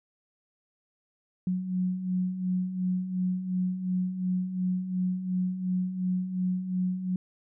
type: beating tone pair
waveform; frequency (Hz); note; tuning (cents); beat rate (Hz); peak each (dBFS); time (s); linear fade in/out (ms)
sine; 181.2 / 184; F#3 / F#3; -36 / -9; 2.8; -34 / -27; 1.47-7.16; 2
effects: none